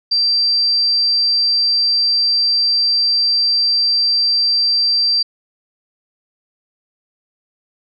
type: tone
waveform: sine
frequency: 4700 Hz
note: D8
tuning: 1 cent sharp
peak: -12 dBFS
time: 0.11-5.23 s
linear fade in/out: 10 ms
effects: none